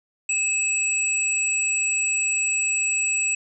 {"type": "tone pair together", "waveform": "sine", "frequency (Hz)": [2600, 7791], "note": ["E7", "B8"], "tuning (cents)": [-24, -25], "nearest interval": "octave + perfect fifth", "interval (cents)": 1899, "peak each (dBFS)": -23, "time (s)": [0.29, 3.35], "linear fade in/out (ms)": 5, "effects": []}